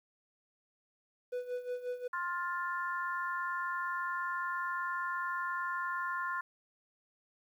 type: tone with tremolo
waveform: triangle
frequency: 494.7 Hz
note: B4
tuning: 3 cents sharp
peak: -31 dBFS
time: 1.32-2.08 s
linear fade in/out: 10 ms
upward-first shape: sine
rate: 5.6 Hz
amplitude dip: 75%
type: harmonic tone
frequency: 351.4 Hz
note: F4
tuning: 11 cents sharp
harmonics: 3 / 4 / 5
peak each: -36 / -38 / -40 dBFS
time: 2.13-6.41 s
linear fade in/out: 5 ms
effects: 11-bit